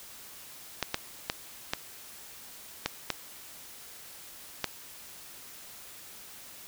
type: clicks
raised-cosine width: 0.2 ms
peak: -10 dBFS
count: 7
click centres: 0.827 / 0.944 / 1.299 / 1.735 / 2.86 / 3.103 / 4.643 s
effects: white hiss -48 dBFS RMS until 6.67 s